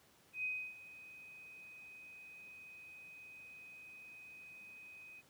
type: tone with ADSR envelope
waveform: sine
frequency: 2511 Hz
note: D#7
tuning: 15 cents sharp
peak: -35 dBFS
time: 0.33-5.22 s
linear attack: 110 ms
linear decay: 300 ms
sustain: -17 dB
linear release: 32 ms
effects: pink hiss -67 dBFS RMS until 5.29 s + high-pass 100 Hz 12 dB/octave